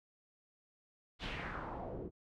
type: noise with low-pass filter sweep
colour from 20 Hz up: pink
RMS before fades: -43 dBFS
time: 1.19-2.11 s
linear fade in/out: 50 ms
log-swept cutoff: 3700 to 350 Hz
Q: 2.6
effects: none